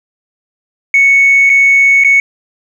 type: tone with dropouts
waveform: sine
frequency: 2216 Hz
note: C#7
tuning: 1 cent flat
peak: -3 dBFS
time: 0.94-2.2 s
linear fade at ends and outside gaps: 2 ms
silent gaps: 1.495-1.499 / 2.038-2.046 s
effects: tanh soft clip ceiling -1 dBFS + 7-bit